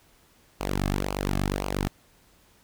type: tone with flanger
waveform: sawtooth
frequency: 48.43 Hz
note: G1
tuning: 20 cents flat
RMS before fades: -28 dBFS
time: 0.6-1.88 s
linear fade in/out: 10 ms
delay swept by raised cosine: 0.53 to 2.13 ms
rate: 1.9 Hz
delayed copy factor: -0.75
effects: pink hiss -60 dBFS RMS until 2.63 s